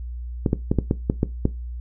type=clicks; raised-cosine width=3 ms; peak=-5 dBFS; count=8; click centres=0.462 / 0.531 / 0.715 / 0.787 / 0.911 / 1.099 / 1.231 / 1.454 s; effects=noise-tail reverb RT60 0.2 s tail -17 dB re dry + added 60 Hz sine -29 dBFS peak until 1.8 s